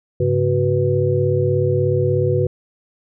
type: tone cluster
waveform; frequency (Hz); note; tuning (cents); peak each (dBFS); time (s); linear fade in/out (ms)
sine; 101.8 / 138.4 / 370.8 / 493.5; G#2 / C#3 / F#4 / B4; -34 / -2 / +4 / -1; -20; 0.2-2.47; 5
effects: none